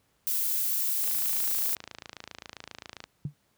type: noise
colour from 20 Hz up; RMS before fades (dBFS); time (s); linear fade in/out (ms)
violet; -28; 0.27-1.75; 0
type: click train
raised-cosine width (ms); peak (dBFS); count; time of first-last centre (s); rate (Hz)
0.2; -22; 56; 1.04-3.04; 27.5
type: tone with exponential decay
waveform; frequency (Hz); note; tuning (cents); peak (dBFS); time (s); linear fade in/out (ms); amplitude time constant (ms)
sine; 145.8; D3; -12; -25; 3.25-3.34; 2; 19
effects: pink hiss -70 dBFS RMS until 3.57 s + high-pass 60 Hz 12 dB/octave